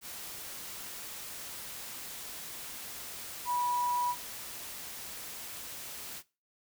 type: tone in noise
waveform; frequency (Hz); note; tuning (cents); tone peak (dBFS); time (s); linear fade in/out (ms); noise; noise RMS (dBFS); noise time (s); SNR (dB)
sine; 977; B5; -19; -29; 3.45-4.15; 50; white; -43; 0.01-6.23; +11
effects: noise-tail reverb RT60 0.3 s tail -20 dB re dry